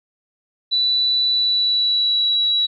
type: tone with pitch glide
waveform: sine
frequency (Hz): 3966 to 3902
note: B7 to B7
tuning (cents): +7 to -22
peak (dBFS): -15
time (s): 0.71-2.67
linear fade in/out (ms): 20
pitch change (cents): -29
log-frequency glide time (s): 1.3-2.38
effects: none